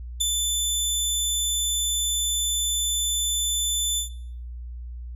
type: tone with ADSR envelope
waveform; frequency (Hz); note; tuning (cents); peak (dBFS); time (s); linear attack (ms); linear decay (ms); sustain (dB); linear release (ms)
20% pulse; 3520; A7; 0; -12; 0.2-4.1; 13; 8; -4; 120
effects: noise-tail reverb RT60 0.6 s tail -19 dB re dry + added 60 Hz sine -33 dBFS peak until 5.15 s